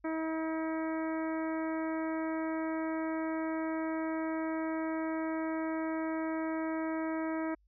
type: harmonic tone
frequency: 320 Hz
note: D#4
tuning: 49 cents sharp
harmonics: 1 / 2 / 3 / 4 / 5 / 6 / 7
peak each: -33 / -39 / -43 / -45 / -47 / -49 / -50 dBFS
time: 0.04-7.55 s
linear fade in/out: 10 ms
effects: added 50 Hz sine -65 dBFS peak until 7.67 s